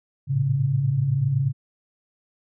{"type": "tone cluster", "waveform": "sine", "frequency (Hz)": [109.2, 117.4, 138.3], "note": ["A2", "A#2", "C#3"], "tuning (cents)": [-13, 13, -4], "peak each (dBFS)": [-27, -28, -20], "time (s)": [0.27, 1.53], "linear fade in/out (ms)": 50, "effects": []}